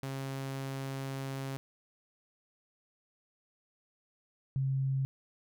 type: tone pair in turn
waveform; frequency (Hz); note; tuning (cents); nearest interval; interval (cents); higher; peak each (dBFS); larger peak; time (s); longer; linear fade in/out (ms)
sawtooth / sine; 135.3 / 134.37; C#3 / C3; -42 / +46; unison; 12; first; -32 / -28; second; 0.03-1.57 / 4.56-5.05; first; 0
effects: none